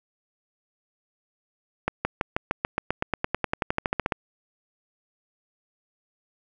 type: accelerating click train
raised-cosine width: 0.5 ms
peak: -8 dBFS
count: 22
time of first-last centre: 1.88-4.122 s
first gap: 170 ms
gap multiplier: 0.95
effects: none